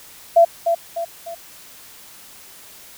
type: tone with echo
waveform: sine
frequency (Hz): 675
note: E5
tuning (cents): +41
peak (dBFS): -7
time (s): 0.36-0.45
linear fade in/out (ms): 10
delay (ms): 300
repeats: 3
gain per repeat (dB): -7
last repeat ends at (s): 1.35
effects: white hiss -43 dBFS RMS until 2.97 s